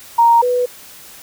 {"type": "tone pair in turn", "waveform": "sine", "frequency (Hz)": [932.3, 493.9], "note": ["A#5", "B4"], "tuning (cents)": [0, 0], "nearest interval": "major seventh", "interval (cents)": 1100, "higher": "first", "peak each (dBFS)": [-7, -13], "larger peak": "first", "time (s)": [[0.18, 0.42], [0.42, 0.66]], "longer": "neither", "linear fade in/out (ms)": 10, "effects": ["white hiss -39 dBFS RMS until 1.22 s"]}